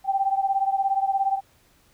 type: beating tone pair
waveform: sine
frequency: 777 / 794 Hz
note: G5 / G5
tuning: -16 / +22 cents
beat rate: 17 Hz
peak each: -22 / -25 dBFS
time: 0.04-1.41 s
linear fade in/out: 50 ms
effects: pink hiss -60 dBFS RMS until 1.93 s